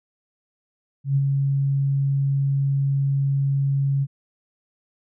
sine tone with ADSR envelope, 138.3 Hz, C#3, 4 cents flat, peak -15 dBFS, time 1.04-4.07 s, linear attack 120 ms, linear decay 44 ms, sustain -3 dB, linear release 45 ms, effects none

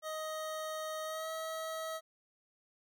25% pulse tone with pitch glide, 626 to 642.1 Hz, D#5 to E5, +10 to -46 cents, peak -34 dBFS, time 0.02-2.01 s, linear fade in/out 50 ms, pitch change +44 cents, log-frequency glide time 1.04-1.3 s, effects none

